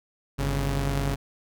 sawtooth tone pair together, 49.56 / 138.6 Hz, G1 / C#3, +20 / 0 cents, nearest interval octave + tritone, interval 1780 cents, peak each -23 dBFS, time 0.38-1.16 s, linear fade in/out 20 ms, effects none

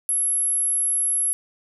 sine tone, 11175 Hz, F9, in tune, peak -19 dBFS, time 0.09-1.33 s, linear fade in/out 0 ms, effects none

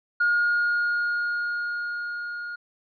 triangle tone with level ramp, 1428 Hz, F6, 38 cents sharp, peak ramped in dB -15 to -30 dBFS, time 0.2-2.56 s, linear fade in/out 10 ms, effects tanh soft clip ceiling -15 dBFS + resampled to 11025 Hz

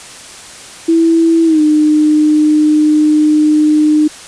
sine tone with pitch glide, 329.6 to 304 Hz, E4 to D#4, 0 to -40 cents, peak -6 dBFS, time 0.88-4.08 s, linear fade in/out 10 ms, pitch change -140 cents, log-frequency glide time 1.45-1.61 s, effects white hiss -32 dBFS RMS until 4.27 s + resampled to 22050 Hz

